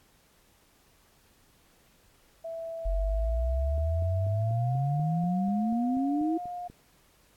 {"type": "tone with pitch glide", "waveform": "sine", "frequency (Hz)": [659.3, 710.7], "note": ["E5", "F5"], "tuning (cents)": [0, 30], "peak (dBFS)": -34, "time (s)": [2.44, 6.68], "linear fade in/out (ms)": 10, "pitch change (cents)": 130, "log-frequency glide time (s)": [4.31, 4.72]}
{"type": "exponential sweep", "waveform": "sine", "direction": "up", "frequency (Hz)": [43.77, 332.4], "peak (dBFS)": -25, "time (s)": [2.85, 6.38], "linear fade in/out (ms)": 10}
{"type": "click train", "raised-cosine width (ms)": 3, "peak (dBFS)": -34, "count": 13, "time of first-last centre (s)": [3.78, 6.7], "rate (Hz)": 4.11}
{"effects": ["pink hiss -63 dBFS RMS until 7.36 s", "AAC 64 kbps"]}